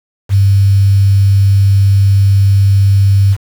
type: tone with quantisation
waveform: sine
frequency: 98.5 Hz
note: G2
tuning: 9 cents sharp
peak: -5 dBFS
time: 0.29-3.37 s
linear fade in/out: 50 ms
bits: 5
effects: none